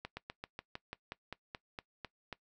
slowing click train, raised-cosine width 0.3 ms, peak -25 dBFS, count 13, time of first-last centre 0.05-2.327 s, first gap 120 ms, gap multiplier 1.08, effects noise-tail reverb RT60 0.1 s tail -20 dB re dry

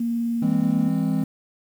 sine tone with vibrato, 233.1 Hz, A#3, in tune, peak -21 dBFS, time 0-0.89 s, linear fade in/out 5 ms, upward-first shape triangle, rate 20 Hz, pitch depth 21 cents each way
triangle chord, E augmented, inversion none, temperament equal with one note detuned, 164.81 / 203.8 / 261.6 Hz, E3 / G#3 / B#3, 0 / -32 / 0 cents, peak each -22 dBFS, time 0.42-1.24 s, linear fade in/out 5 ms
effects tanh soft clip ceiling -8 dBFS + 8-bit

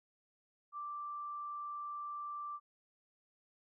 sine tone, 1174.7 Hz, D6, in tune, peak -40 dBFS, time 0.72-2.6 s, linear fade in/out 50 ms, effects none

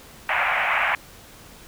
white band-pass noise, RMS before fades -22 dBFS, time 0.29-0.95 s, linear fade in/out 2 ms, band 630 to 2500 Hz, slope 48 dB/octave, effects pink hiss -46 dBFS RMS until 1.67 s

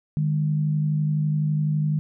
sine tone pair together, 151.93 / 203.9 Hz, D#3 / G#3, -41 / -32 cents, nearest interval perfect fourth, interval 509 cents, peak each -20 / -30 dBFS, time 0.17-1.99 s, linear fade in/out 0 ms, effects none

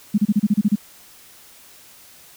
sine tone bursts, 207.7 Hz, G#3, in tune, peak -12 dBFS, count 9, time 0.14-0.757 s, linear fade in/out 10 ms, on 41 ms, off 31 ms, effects white hiss -47 dBFS RMS until 2.36 s

